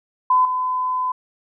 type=tone with level steps; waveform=sine; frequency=1013 Hz; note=B5; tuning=44 cents sharp; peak=-12 / -19 dBFS; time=0.3-1.12 s; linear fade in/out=5 ms; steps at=0.45 s; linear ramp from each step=2 ms; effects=none